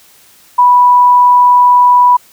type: tone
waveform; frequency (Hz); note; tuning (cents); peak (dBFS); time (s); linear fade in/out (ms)
sine; 984; B5; -7; -3; 0.58-2.17; 10
effects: white hiss -44 dBFS RMS until 2.32 s